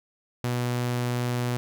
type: tone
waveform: sawtooth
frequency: 122.3 Hz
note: B2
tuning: 16 cents flat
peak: -21 dBFS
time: 0.44-1.57 s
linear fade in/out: 0 ms
effects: none